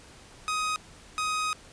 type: tone pair in turn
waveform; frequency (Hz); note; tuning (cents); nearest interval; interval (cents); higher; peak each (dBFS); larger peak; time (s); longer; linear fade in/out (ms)
sawtooth; 1255 / 1255; D#6 / D#6; +15 / +15; unison; 0; neither; -23; neither; 0.48-0.76 / 1.18-1.53; second; 0
effects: pink hiss -51 dBFS RMS until 1.72 s + resampled to 22050 Hz